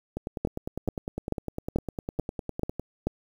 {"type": "two click trains", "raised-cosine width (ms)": 2, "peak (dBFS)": [-12, -18], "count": [7, 27], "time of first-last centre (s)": [[0.45, 3.07], [0.17, 2.796]], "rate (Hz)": [2.29, 9.9], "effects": ["8-bit"]}